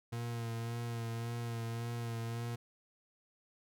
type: tone with vibrato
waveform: 40% pulse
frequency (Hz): 116.54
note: A#2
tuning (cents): 0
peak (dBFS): -36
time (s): 0.12-2.56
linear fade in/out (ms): 10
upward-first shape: sine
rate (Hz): 1.8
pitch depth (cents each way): 28
effects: none